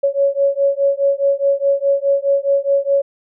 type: beating tone pair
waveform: sine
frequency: 554.4 / 559.2 Hz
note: C#5 / C#5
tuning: 0 / +15 cents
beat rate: 4.8 Hz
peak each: -16 dBFS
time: 0.03-3.02 s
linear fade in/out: 10 ms
effects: none